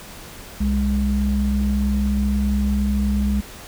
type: tone pair together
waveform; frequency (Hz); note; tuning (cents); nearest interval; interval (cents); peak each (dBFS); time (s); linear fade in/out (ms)
sine; 64.54 / 204.9; C2 / G#3; -23 / -23; octave + minor sixth; 2000; -19; 0.6-3.41; 10
effects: tanh soft clip ceiling -9 dBFS + pink hiss -39 dBFS RMS until 3.67 s